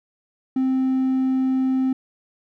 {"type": "tone", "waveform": "triangle", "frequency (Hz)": 261.6, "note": "C4", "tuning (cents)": 0, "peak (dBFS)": -15, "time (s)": [0.56, 1.93], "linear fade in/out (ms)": 5, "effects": ["tanh soft clip ceiling -11 dBFS"]}